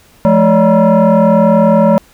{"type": "tone with frequency modulation", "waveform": "sine", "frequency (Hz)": 174.61, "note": "F3", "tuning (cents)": 0, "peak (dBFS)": -4, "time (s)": [0.25, 1.98], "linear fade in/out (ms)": 0, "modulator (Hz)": 390, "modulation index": 1.7, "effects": ["tanh soft clip ceiling -1 dBFS", "pink hiss -46 dBFS RMS until 2.13 s"]}